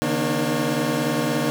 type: tone cluster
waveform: 25% pulse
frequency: 139 / 156.1 / 237.9 / 301.8 / 548 Hz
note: C#3 / D#3 / A#3 / D4 / C#5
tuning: +5 / +6 / +35 / +47 / -20 cents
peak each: -26 / -25 / -21 / -22 / -26 dBFS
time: 0.02-1.5 s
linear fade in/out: 0 ms
effects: none